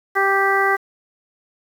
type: harmonic tone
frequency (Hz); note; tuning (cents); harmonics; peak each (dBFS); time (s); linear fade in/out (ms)
392; G4; 0; 1 / 2 / 3 / 4 / 5; -21 / -21 / -21 / -21 / -21; 0.15-0.77; 20
effects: 7-bit